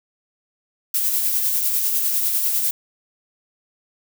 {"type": "noise with tremolo", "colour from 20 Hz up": "violet", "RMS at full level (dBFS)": -19, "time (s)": [0.94, 2.71], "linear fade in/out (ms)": 5, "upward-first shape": "sine", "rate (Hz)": 10, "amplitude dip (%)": 35, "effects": []}